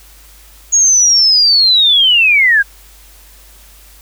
sine linear sweep, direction down, 6690 to 1568 Hz, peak -6 dBFS, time 0.72-2.63 s, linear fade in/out 20 ms, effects added 50 Hz sine -41 dBFS peak until 4.01 s + white hiss -43 dBFS RMS until 4.01 s

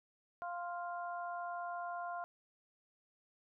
harmonic tone, 349.2 Hz, F4, in tune, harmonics 2 / 3 / 4, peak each -41 / -45 / -47 dBFS, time 0.42-2.24 s, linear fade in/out 0 ms, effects none

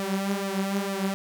sawtooth tone with flanger, 196 Hz, G3, in tune, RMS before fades -28 dBFS, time 0-1.14 s, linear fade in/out 0 ms, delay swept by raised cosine 1.6 to 6.7 ms, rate 2.2 Hz, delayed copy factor +0.75, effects none

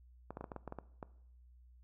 clicks, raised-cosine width 1 ms, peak -29 dBFS, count 10, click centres 0.306 / 0.371 / 0.41 / 0.442 / 0.518 / 0.563 / 0.677 / 0.724 / 0.787 / 1.028 s, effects noise-tail reverb RT60 0.7 s tail -19 dB re dry + added 61 Hz sine -58 dBFS peak until 1.83 s

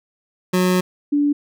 25% pulse / sine tone pair in turn, 182.6 / 289.9 Hz, F#3 / D4, -23 / -22 cents, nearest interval minor sixth, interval 801 cents, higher second, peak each -11 / -14 dBFS, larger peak first, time 0.53-0.81 / 1.12-1.33 s, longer first, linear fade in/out 10 ms, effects none

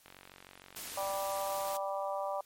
click train, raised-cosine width 0.3 ms, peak -34 dBFS, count 51, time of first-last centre 0.06-1.135 s, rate 46.5 Hz
white noise, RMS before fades -43 dBFS, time 0.76-1.77 s, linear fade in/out 2 ms
harmonic tone, 195.8 Hz, G3, 2 cents flat, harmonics 3 / 4 / 5 / 6, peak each -36 / -38 / -40 / -42 dBFS, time 0.97-2.41 s, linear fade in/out 5 ms
effects white hiss -64 dBFS RMS until 2.45 s + MP3 64 kbps

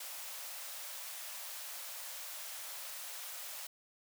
white high-pass noise, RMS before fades -45 dBFS, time 0-3.67 s, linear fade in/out 5 ms, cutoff 510 Hz, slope 96 dB/octave, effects none

